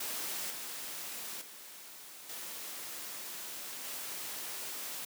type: noise with level steps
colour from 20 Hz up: white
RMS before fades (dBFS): -38 / -42 / -50 / -43 / -41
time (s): 0-5.05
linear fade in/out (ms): 5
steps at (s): 0.5 / 1.41 / 2.29 / 3.84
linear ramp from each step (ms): 5
effects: high-pass 200 Hz 12 dB/octave